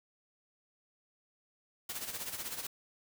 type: noise with tremolo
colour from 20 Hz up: white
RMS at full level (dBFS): -38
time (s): 1.89-2.67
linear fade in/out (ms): 5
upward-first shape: sine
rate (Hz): 16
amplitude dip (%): 65
effects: none